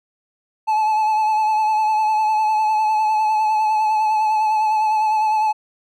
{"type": "tone with vibrato", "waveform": "triangle", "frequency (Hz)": 863, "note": "A5", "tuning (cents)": -34, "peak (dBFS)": -13, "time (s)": [0.67, 5.53], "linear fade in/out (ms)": 20, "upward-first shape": "sine", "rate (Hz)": 9.9, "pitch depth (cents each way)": 30, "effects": []}